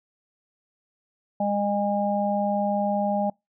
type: harmonic tone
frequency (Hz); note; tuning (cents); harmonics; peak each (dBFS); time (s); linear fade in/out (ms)
203.6; G#3; -34; 1 / 3 / 4; -26 / -26 / -26; 1.4-3.3; 5
effects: noise-tail reverb RT60 0.2 s tail -26 dB re dry